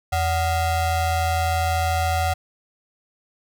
square ring-modulated tone, 329.6 Hz, E4, in tune, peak -17 dBFS, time 0.12-2.34 s, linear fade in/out 10 ms, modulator 413 Hz, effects none

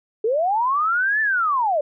sine linear two-way sweep, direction up then down, 415.3 to 1779 to 557 Hz, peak -17 dBFS, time 0.24-1.81 s, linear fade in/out 5 ms, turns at 1.21 s, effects none

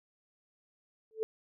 sine tone with exponential growth, 440 Hz, A4, in tune, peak -25 dBFS, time 1.11-1.23 s, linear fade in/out 0 ms, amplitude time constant 24 ms, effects none

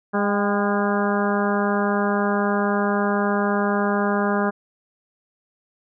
harmonic tone with a mistuned harmonic, 203.9 Hz, G#3, 32 cents flat, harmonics 1 / 2 / 3 / 4 / 5 / 6 / 7 / 8, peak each -22 / -25 / -27 / -28 / -29 / -30 / -30 / -31 dBFS, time 0.13-4.51 s, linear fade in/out 20 ms, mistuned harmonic 4, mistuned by -35 cents, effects none

